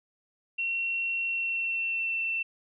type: tone with pitch glide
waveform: sine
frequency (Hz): 2726 to 2687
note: F7 to E7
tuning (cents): -43 to +33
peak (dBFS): -27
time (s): 0.58-2.43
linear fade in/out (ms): 10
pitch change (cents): -24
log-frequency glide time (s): 1.25-2.19
effects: none